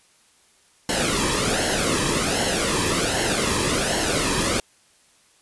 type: noise with flanger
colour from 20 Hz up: pink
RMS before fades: -22 dBFS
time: 0.89-4.6 s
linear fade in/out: 2 ms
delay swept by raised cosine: 0.82 to 1.41 ms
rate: 1.3 Hz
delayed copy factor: -0.65
effects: white hiss -58 dBFS RMS until 5.41 s + resampled to 24000 Hz